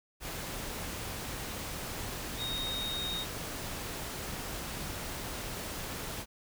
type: tone in noise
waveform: sine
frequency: 3729 Hz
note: A#7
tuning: in tune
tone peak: -34 dBFS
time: 2.37-3.26 s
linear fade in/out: 50 ms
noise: pink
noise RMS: -39 dBFS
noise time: 0.2-6.26 s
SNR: +2 dB
effects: none